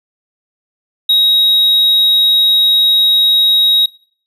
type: tone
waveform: triangle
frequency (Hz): 3798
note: A#7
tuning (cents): +32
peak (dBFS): -6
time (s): 1.09-3.86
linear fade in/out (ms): 5
effects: noise-tail reverb RT60 0.5 s tail -21 dB re dry